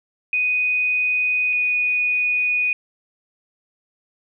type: tone pair in turn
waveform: sine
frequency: 2490 / 2474 Hz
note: D#7 / D#7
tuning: +1 / -10 cents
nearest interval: unison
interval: 11 cents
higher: first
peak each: -17 / -17 dBFS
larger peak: neither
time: 0.33-1.53 / 1.53-2.73 s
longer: neither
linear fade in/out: 2 ms
effects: none